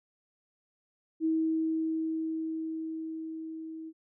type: tone with level ramp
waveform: sine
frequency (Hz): 320.6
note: E4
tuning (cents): -48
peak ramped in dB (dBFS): -24 to -39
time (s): 1.2-3.93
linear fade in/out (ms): 50
effects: none

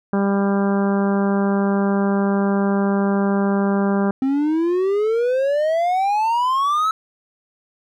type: harmonic tone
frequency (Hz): 198.5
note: G3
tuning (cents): +22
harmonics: 1 / 2 / 3 / 4 / 5 / 6 / 7 / 8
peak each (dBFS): -17 / -23 / -27 / -29 / -31 / -33 / -34 / -35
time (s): 0.13-4.11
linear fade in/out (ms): 2
type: exponential sweep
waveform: triangle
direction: up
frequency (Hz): 261.6 to 1318.5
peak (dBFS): -14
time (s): 4.22-6.91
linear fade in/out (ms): 2
effects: none

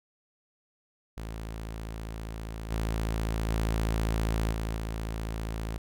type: tone with level steps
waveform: sawtooth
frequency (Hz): 55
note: A1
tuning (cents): 0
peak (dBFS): -32 / -24 / -22 / -26 / -28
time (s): 1.17-5.78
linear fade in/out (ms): 5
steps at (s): 2.7 / 3.48 / 4.51 / 4.76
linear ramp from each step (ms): 20
effects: none

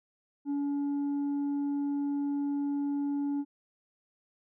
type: tone with tanh clipping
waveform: sine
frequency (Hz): 284.7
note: C#4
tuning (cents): +46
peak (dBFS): -29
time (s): 0.45-3.45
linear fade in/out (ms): 50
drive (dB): 3
effects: none

